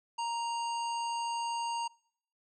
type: harmonic tone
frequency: 933 Hz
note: A#5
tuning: 1 cent sharp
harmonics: 1 / 3 / 5 / 7 / 9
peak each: -32 / -42 / -46 / -49 / -51 dBFS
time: 0.18-1.88 s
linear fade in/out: 10 ms
effects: noise-tail reverb RT60 0.7 s tail -26 dB re dry